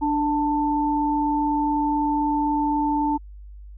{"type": "tone pair together", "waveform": "sine", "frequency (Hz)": [294.8, 888], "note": ["D4", "A5"], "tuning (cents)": [7, 16], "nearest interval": "octave + perfect fifth", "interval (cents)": 1909, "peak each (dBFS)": -22, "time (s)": [0.01, 3.18], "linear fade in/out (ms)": 20, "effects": ["added 50 Hz sine -38 dBFS peak until 3.77 s"]}